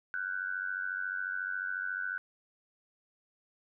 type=tone with amplitude modulation; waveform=sine; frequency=1500 Hz; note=F#6; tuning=23 cents sharp; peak=-29 dBFS; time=0.14-2.18 s; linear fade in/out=0 ms; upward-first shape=sine; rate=94.1 Hz; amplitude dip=85%; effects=none